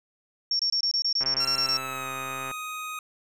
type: tone bursts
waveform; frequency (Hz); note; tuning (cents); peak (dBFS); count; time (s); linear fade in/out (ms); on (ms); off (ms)
sine; 5490; F8; -31; -22; 12; 0.51-1.77; 2; 83; 24
type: click train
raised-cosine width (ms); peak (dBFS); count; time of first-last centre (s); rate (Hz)
0.5; -22; 173; 1.21-2.513; 132
type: tone with pitch glide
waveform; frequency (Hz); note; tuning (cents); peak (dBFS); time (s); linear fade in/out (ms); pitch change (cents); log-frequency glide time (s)
25% pulse; 1363 to 1249.9; F6 to D#6; -43 to +7; -29; 1.4-2.99; 2; -150; 1.55-2.11
effects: none